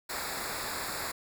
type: noise with comb filter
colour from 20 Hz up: pink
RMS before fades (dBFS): -36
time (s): 0.09-1.12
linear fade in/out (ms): 10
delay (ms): 0.33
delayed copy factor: -0.8
effects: none